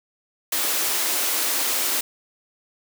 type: high-pass noise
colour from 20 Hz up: white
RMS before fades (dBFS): -23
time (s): 0.52-2.01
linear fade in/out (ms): 5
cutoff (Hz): 250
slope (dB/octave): 48
effects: none